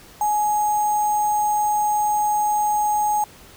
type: tone with sample-and-hold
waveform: sine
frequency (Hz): 839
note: G#5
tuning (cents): +17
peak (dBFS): -17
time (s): 0.21-3.24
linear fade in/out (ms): 2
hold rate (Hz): 7350
effects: pink hiss -46 dBFS RMS until 3.56 s